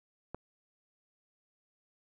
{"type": "click", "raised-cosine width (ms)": 1, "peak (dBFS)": -25, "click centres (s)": 0.346, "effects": []}